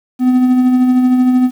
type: tone with tremolo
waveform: triangle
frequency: 252.6 Hz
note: B3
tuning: 39 cents sharp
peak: -4 dBFS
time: 0.19-1.51 s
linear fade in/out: 50 ms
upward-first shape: triangle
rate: 13 Hz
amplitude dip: 40%
effects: 7-bit